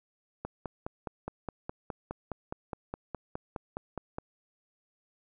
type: click train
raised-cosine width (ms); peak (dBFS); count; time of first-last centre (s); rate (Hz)
1; -21; 19; 0.45-4.184; 4.82
effects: none